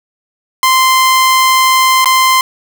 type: tone with dropouts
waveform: sawtooth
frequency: 1041 Hz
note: C6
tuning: 9 cents flat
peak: -3 dBFS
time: 0.63-2.41 s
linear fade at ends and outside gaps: 1 ms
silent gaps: 2.045-2.057 s
effects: 7-bit